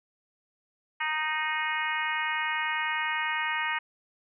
harmonic tone with a mistuned harmonic, 310 Hz, D#4, 6 cents flat, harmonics 3 / 4 / 5 / 6 / 7 / 8 / 9, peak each -33 / -36 / -36 / -32 / -34 / -37 / -39 dBFS, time 1-3.79 s, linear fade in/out 10 ms, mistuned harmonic 9, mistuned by +62 cents, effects none

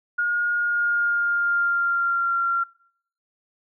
sine tone with pitch glide, 1430 to 1376.5 Hz, F6 to F6, +41 to -25 cents, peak -19 dBFS, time 0.18-2.64 s, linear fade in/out 10 ms, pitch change -66 cents, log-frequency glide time 0.54-2.37 s, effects noise-tail reverb RT60 0.6 s tail -23 dB re dry

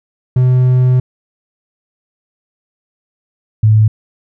triangle / sine tone pair in turn, 126.9 / 108.31 Hz, B2 / A2, +47 / -27 cents, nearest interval minor third, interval 274 cents, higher first, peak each -5 dBFS, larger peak neither, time 0.36-1 / 3.63-3.88 s, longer first, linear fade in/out 5 ms, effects none

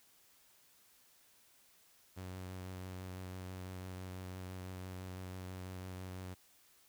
sawtooth tone with vibrato, 92.5 Hz, F#2, in tune, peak -40 dBFS, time 2.16-6.35 s, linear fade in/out 20 ms, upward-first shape triangle, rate 6 Hz, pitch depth 22 cents each way, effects white hiss -67 dBFS RMS until 6.88 s

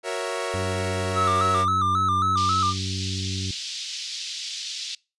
sawtooth chord, F# dominant seventh, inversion none, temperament equal, 370 / 466.2 / 554.4 / 659.3 Hz, F#4 / A#4 / C#5 / E5, 0 / 0 / 0 / 0 cents, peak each -29 / -27 / -28 / -28 dBFS, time 0.03-1.66 s, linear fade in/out 50 ms
harmonic tone, 95.1 Hz, F#2, 48 cents sharp, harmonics 1 / 2 / 3 / 4, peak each -28 / -35 / -38 / -43 dBFS, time 0.54-3.51 s, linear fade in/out 0 ms
triangle tone with vibrato, 1244.5 Hz, D#6, in tune, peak -18 dBFS, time 1.14-2.74 s, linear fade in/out 50 ms, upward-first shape square, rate 3.7 Hz, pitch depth 70 cents each way
pink band-pass noise, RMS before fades -33 dBFS, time 2.37-4.95 s, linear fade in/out 2 ms, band 3300 to 5700 Hz, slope 24 dB/octave
effects noise-tail reverb RT60 0.3 s tail -25 dB re dry + resampled to 24000 Hz

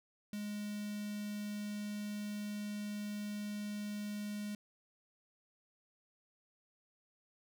square tone with notch filter, 207.7 Hz, G#3, in tune, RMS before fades -41 dBFS, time 0.33-4.55 s, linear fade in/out 2 ms, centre 850 Hz, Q 0.56, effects none

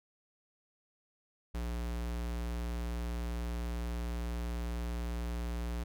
square tone, 58.9 Hz, A#1, 19 cents sharp, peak -35 dBFS, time 1.54-5.84 s, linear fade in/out 10 ms, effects none

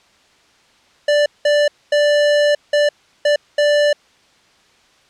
square tone bursts at uneven times, 587.3 Hz, D5, in tune, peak -12 dBFS, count 6, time 1.08-1.26 / 1.45-1.68 / 1.92-2.55 / 2.73-2.89 / 3.25-3.36 / 3.58-3.93 s, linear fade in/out 5 ms, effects white hiss -53 dBFS RMS until 5.09 s + low-pass 5000 Hz 12 dB/octave

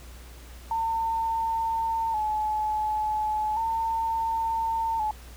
sine tone with vibrato, 880 Hz, A5, in tune, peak -24 dBFS, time 0.71-5.11 s, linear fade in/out 2 ms, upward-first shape square, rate 0.35 Hz, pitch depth 47 cents each way, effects added 60 Hz sine -43 dBFS peak until 5.36 s + pink hiss -50 dBFS RMS until 5.36 s

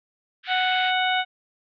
white band-pass noise, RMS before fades -36 dBFS, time 0.43-0.93 s, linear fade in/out 50 ms, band 1400 to 3700 Hz, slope 48 dB/octave
harmonic tone, 740 Hz, F#5, in tune, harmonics 1 / 2 / 3 / 4 / 5, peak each -23 / -26 / -28 / -29 / -30 dBFS, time 0.47-1.25 s, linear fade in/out 50 ms
effects none

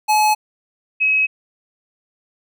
square / sine tone pair in turn, 853 / 2556 Hz, G#5 / D#7, +46 / +46 cents, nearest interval octave + perfect fifth, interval 1900 cents, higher second, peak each -13 dBFS, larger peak neither, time 0.08-0.35 / 1-1.27 s, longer neither, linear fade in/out 20 ms, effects none

